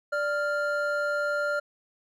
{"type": "tone pair together", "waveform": "triangle", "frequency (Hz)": [586.6, 1396], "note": ["D5", "F6"], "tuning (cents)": [-2, -1], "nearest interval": "octave + minor third", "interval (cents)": 1501, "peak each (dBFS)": -26, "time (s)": [0.12, 1.6], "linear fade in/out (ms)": 10, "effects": []}